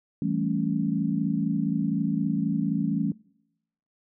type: chord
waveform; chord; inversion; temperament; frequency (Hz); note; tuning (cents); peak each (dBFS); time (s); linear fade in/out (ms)
sine; A dominant seventh; second; equal; 164.81 / 196 / 220 / 277.2; E3 / G3 / A3 / C#4; 0 / 0 / 0 / 0; -29; 0.22-3.12; 2
effects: noise-tail reverb RT60 0.9 s tail -26 dB re dry